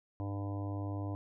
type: harmonic tone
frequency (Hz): 100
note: G2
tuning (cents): +35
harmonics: 1 / 3 / 4 / 5 / 6 / 7 / 8 / 9 / 10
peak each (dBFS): -36 / -41 / -54 / -51 / -50 / -50 / -55 / -55 / -52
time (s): 0.2-1.15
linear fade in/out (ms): 0
effects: none